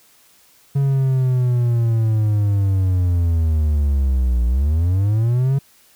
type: linear two-way sweep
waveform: triangle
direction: down then up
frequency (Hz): 139.9 to 58.27 to 139.9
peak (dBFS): -12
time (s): 0.75-5.59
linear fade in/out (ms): 10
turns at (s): 4.46
effects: white hiss -53 dBFS RMS until 5.95 s